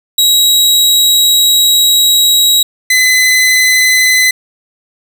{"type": "tone pair in turn", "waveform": "sawtooth", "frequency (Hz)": [3842, 2022], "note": ["B7", "B6"], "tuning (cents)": [-48, 40], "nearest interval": "major seventh", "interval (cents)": 1112, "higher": "first", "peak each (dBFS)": -3, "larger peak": "neither", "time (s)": [[0.18, 2.63], [2.9, 4.31]], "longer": "first", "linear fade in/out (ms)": 5, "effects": []}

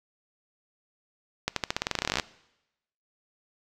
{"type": "accelerating click train", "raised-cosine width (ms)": 0.2, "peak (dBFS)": -8, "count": 20, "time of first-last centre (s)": [1.48, 2.198], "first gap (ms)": 83, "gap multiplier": 0.9, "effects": ["noise-tail reverb RT60 0.9 s tail -20 dB re dry"]}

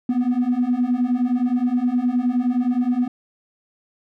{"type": "beating tone pair", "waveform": "triangle", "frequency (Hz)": [241.3, 250.9], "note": ["B3", "B3"], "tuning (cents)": [-40, 28], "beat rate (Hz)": 9.6, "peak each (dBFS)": [-18, -16], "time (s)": [0.09, 3.08], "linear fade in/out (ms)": 5, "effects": ["tanh soft clip ceiling -13 dBFS"]}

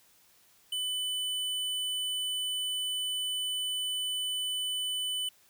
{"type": "tone", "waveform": "square", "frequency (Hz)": 3000, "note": "F#7", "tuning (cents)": 23, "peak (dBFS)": -31, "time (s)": [0.72, 5.29], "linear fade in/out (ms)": 5, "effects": ["white hiss -63 dBFS RMS until 5.49 s"]}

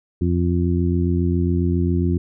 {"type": "harmonic tone", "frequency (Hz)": 87.31, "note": "F2", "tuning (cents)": 0, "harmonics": [1, 2, 3, 4], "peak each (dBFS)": [-19, -22, -24, -25], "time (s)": [0.21, 2.18], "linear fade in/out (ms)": 5, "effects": []}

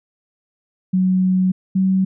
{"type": "tone pair in turn", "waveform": "sine", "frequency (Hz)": [185.7, 189.49], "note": ["F#3", "F#3"], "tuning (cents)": [7, 42], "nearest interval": "unison", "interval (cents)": 35, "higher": "second", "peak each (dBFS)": -13, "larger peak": "neither", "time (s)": [[0.93, 1.52], [1.75, 2.05]], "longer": "first", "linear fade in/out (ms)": 10, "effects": []}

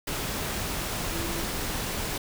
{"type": "tone in noise", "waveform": "sine", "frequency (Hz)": 334.9, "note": "E4", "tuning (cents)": 27, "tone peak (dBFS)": -35, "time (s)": [1.12, 1.42], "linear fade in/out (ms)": 5, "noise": "pink", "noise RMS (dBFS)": -31, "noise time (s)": [0.07, 2.18], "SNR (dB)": -7, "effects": []}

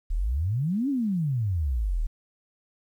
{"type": "exponential two-way sweep", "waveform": "sine", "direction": "up then down", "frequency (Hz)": [34.65, 291.5, 34.65], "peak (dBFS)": -23, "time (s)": [0.1, 2.07], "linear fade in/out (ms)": 10, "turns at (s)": 0.89, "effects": ["10-bit"]}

